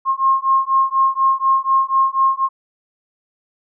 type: beating tone pair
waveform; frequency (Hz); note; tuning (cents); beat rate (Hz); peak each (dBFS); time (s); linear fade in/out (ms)
sine; 1069 / 1073.1; C6 / C6; +37 / +43; 4.1; -16; 0.05-2.49; 50
effects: none